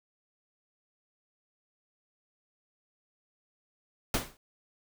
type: noise with exponential decay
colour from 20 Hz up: pink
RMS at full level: -25 dBFS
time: 4.14-4.37 s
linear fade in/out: 2 ms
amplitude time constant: 48 ms
effects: none